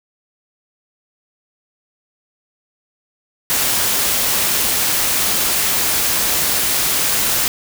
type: noise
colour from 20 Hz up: white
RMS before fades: -17 dBFS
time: 3.5-7.48 s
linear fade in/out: 0 ms
effects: none